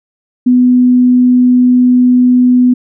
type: tone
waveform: sine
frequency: 249.1 Hz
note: B3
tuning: 15 cents sharp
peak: -4 dBFS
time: 0.46-2.74 s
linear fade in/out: 10 ms
effects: none